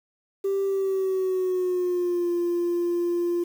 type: tone with pitch glide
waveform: sine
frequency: 392 to 347.2 Hz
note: G4 to F4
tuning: 0 to -10 cents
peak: -20 dBFS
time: 0.44-3.44 s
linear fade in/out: 10 ms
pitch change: -210 cents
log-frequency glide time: 0.65-2.31 s
effects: tanh soft clip ceiling -20 dBFS + 8-bit